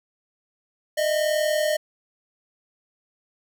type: tone pair together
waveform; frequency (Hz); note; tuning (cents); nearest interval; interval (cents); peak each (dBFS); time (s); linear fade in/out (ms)
square; 610 / 650.5; D#5 / E5; -34 / -23; minor second; 111; -22 / -28; 0.97-1.77; 10
effects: none